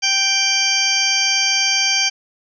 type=harmonic tone with a mistuned harmonic; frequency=784 Hz; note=G5; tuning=in tune; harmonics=1 / 2 / 3 / 4 / 6 / 7 / 8; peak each=-29 / -28 / -20 / -22 / -20 / -22 / -23 dBFS; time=0.02-2.1 s; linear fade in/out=20 ms; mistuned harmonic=7; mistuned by=+31 cents; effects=none